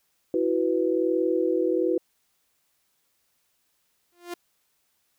sine chord, E suspended second, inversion none, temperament just, 329.6 / 370.8 / 494.4 Hz, E4 / F#4 / B4, 0 / +4 / +2 cents, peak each -25 / -25 / -26 dBFS, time 0.34-1.98 s, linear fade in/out 2 ms
sawtooth tone with exponential growth, 349.2 Hz, F4, in tune, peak -26 dBFS, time 4.12-4.34 s, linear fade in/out 5 ms, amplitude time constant 46 ms
effects white hiss -71 dBFS RMS until 5.18 s

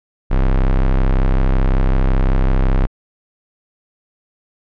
45% pulse tone, 32.7 Hz, C1, in tune, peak -11 dBFS, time 0.3-2.87 s, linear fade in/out 20 ms, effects low-pass 2000 Hz 12 dB/octave

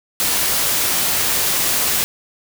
white noise, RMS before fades -18 dBFS, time 0.2-2.04 s, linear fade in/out 0 ms, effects none

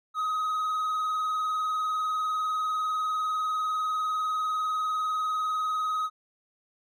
triangle tone with vibrato, 1261 Hz, D#6, 23 cents sharp, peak -24 dBFS, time 0.14-6.1 s, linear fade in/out 50 ms, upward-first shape triangle, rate 20 Hz, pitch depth 45 cents each way, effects none

